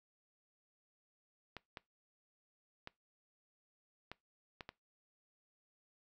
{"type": "clicks", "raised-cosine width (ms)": 0.3, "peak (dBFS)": -29, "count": 6, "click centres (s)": [1.567, 1.772, 2.874, 4.116, 4.608, 4.691], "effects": ["noise-tail reverb RT60 0.2 s tail -22 dB re dry"]}